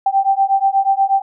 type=beating tone pair; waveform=sine; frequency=778 / 786.3 Hz; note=G5 / G5; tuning=-13 / +5 cents; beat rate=8.3 Hz; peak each=-15 dBFS; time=0.06-1.22 s; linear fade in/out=5 ms; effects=none